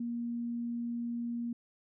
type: tone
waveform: sine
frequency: 236.4 Hz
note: A#3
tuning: 24 cents sharp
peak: -33 dBFS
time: 0-1.53 s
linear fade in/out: 5 ms
effects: none